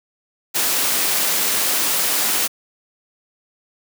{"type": "noise", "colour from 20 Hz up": "white", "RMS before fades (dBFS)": -19, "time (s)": [0.54, 2.48], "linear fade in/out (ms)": 20, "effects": ["high-pass 200 Hz 12 dB/octave"]}